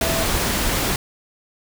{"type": "tone in noise", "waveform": "sine", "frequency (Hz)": 659.3, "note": "E5", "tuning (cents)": 0, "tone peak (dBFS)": -24, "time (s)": [0.01, 0.23], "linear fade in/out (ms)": 2, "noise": "pink", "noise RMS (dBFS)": -21, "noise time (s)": [0.01, 0.96], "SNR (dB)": -6, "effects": []}